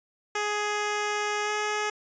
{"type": "tone with pitch glide", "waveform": "10% pulse", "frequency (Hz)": [417.3, 421.2], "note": ["G#4", "G#4"], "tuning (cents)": [8, 24], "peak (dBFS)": -18, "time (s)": [0.35, 1.9], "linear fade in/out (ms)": 5, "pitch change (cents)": 16, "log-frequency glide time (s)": [1.44, 1.5], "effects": ["resampled to 16000 Hz"]}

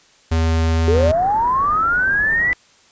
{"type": "tone with pitch glide", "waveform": "square", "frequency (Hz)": [81.4, 81.97], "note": ["E2", "E2"], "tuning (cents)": [-21, -9], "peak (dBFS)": -15, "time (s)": [0.31, 1.12], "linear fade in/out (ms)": 10, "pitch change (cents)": 12, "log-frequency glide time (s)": [0.74, 0.92]}
{"type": "linear sweep", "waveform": "sine", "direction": "up", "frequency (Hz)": [402.3, 2000], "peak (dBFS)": -14, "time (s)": [0.88, 2.53], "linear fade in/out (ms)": 0}
{"type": "low-pass noise", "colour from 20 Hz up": "pink", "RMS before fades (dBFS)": -32, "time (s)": [0.94, 2.54], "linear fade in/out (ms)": 10, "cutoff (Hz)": 1900, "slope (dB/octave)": 96}
{"effects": ["white hiss -52 dBFS RMS until 2.91 s", "resampled to 16000 Hz"]}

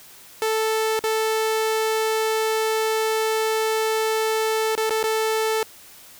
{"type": "tone with dropouts", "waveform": "sawtooth", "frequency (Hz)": 440, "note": "A4", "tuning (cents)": 0, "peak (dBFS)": -16, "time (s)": [0.42, 5.63], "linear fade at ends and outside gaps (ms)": 1, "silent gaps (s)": [[0.992, 1.039], [4.753, 4.777], [4.896, 4.906], [5.03, 5.039]], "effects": ["white hiss -46 dBFS RMS until 6.19 s"]}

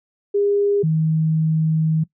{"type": "tone pair in turn", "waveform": "sine", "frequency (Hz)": [405.6, 158.47], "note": ["G#4", "D#3"], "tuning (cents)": [-41, 32], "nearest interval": "octave + major third", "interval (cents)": 1627, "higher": "first", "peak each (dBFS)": [-15, -15], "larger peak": "neither", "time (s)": [[0.34, 0.83], [0.83, 2.04]], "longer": "second", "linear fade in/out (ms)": 10, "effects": ["noise-tail reverb RT60 0.1 s tail -20 dB re dry"]}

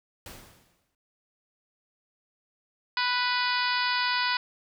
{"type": "noise with exponential decay", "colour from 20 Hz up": "pink", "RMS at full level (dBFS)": -41, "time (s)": [0.26, 0.95], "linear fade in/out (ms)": 2, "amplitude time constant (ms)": 150}
{"type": "harmonic tone", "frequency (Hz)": 493.9, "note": "B4", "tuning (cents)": 0, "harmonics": [2, 3, 4, 5, 6, 7, 8, 9, 10], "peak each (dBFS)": [-29, -30, -33, -34, -37, -37, -36, -34, -35], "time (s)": [2.97, 4.37], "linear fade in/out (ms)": 2}
{"effects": []}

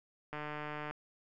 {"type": "click train", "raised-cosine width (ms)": 0.5, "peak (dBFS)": -26, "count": 88, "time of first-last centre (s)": [0.33, 0.91], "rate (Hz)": 150, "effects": []}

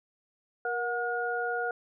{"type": "tone cluster", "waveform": "sine", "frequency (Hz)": [472.7, 728, 1436], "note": ["A#4", "F#5", "F6"], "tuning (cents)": [24, -28, 48], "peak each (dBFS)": [-33, -33, -32], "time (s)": [0.65, 1.71], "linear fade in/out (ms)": 2, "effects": []}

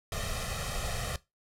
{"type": "noise with comb filter", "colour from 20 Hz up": "pink", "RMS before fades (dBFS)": -34, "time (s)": [0.12, 1.16], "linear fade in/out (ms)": 2, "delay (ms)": 1.6, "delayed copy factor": 1, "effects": ["noise-tail reverb RT60 0.2 s tail -18 dB re dry", "low-pass 11000 Hz 12 dB/octave"]}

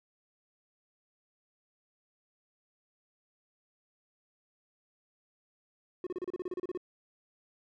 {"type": "tone bursts", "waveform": "triangle", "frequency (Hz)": 362.8, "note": "F#4", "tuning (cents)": -34, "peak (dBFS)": -31, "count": 13, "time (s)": [6.04, 6.775], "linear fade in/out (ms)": 2, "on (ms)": 27, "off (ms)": 32, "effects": []}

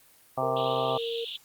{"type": "harmonic tone", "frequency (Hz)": 130.81, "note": "C3", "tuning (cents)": 0, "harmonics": [1, 2, 3, 4, 5, 6, 7, 8, 9], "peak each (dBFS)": [-37, -39, -41, -34, -30, -31, -36, -40, -32], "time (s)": [0.37, 0.98], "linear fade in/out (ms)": 10}
{"type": "tone with pitch glide", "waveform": "sine", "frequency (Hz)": [466.2, 463.2], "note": ["A#4", "A#4"], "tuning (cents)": [0, -11], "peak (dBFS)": -30, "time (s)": [0.42, 1.25], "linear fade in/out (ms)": 10, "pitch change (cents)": -11, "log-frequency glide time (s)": [0.69, 0.81]}
{"type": "band-pass noise", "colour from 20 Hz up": "white", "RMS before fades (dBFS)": -38, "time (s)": [0.56, 1.37], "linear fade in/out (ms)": 10, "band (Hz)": [2800, 3800], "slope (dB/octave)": 96}
{"effects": ["white hiss -58 dBFS RMS until 1.44 s", "Opus 32 kbps"]}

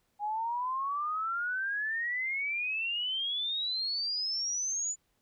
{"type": "exponential sweep", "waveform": "sine", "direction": "up", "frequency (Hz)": [817, 7040], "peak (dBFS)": -30, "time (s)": [0.19, 4.96], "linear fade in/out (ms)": 50, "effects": ["pink hiss -75 dBFS RMS until 5.21 s"]}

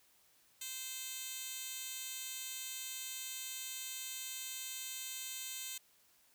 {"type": "tone with high-pass filter", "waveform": "10% pulse", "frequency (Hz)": 520, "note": "C5", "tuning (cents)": -11, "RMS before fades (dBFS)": -44, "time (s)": [0.61, 5.78], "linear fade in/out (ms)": 5, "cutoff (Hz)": 4900, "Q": 1.1, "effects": ["white hiss -69 dBFS RMS until 6.34 s"]}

